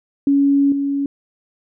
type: tone with level steps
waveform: sine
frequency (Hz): 280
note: C#4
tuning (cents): +18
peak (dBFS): -11 / -17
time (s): 0.27-1.06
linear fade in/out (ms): 2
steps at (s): 0.72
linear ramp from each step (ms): 2
effects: none